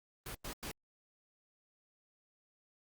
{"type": "noise bursts", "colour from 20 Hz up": "pink", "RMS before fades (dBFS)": -43, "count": 3, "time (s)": [0.26, 0.715], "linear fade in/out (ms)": 2, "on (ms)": 87, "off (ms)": 97, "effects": ["Opus 32 kbps"]}